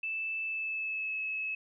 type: tone with pitch glide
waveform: sine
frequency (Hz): 2637 to 2586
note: E7 to E7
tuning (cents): 0 to -34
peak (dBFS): -32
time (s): 0.03-1.55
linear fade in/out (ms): 5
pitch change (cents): -34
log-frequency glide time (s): 0.43-1.18
effects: none